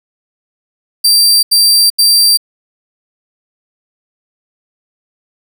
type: tone bursts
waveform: sawtooth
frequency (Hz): 4699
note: D8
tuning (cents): 0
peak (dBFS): -3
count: 3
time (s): 1.04-2.374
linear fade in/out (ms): 10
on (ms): 390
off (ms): 82
effects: none